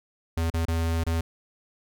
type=tone with dropouts; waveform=square; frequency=82.5 Hz; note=E2; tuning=2 cents sharp; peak=-24 dBFS; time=0.37-1.21 s; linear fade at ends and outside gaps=5 ms; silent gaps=0.502-0.539 / 0.654-0.682 / 1.038-1.065 s; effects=none